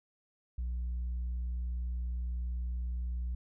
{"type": "tone with tanh clipping", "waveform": "sine", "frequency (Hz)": 60.7, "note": "B1", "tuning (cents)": -29, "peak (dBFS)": -33, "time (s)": [0.58, 3.35], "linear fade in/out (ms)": 5, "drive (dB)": 1, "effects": []}